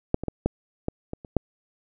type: clicks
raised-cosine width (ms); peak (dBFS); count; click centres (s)
2; -6 / -18 / -13 / -8 / -12 / -18 / -27 / -6; 8; 0.144 / 0.236 / 0.283 / 0.46 / 0.884 / 1.134 / 1.248 / 1.367
effects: none